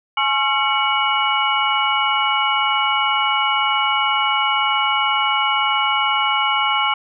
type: tone cluster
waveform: sine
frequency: 844 / 1082 / 1359 / 2239 / 2929 Hz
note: G#5 / C#6 / F6 / C#7 / F#7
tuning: +28 / -42 / -48 / +17 / -18 cents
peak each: -22 dBFS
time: 0.17-6.94 s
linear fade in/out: 5 ms
effects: none